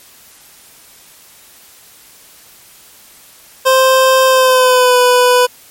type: tone with pitch glide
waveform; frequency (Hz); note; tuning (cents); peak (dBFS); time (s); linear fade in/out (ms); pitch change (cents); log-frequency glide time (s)
25% pulse; 523.3 to 496.2; C5 to B4; 0 to +8; -3; 3.65-5.47; 20; -92; 4.26-4.98
effects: white hiss -42 dBFS RMS until 5.7 s + MP3 64 kbps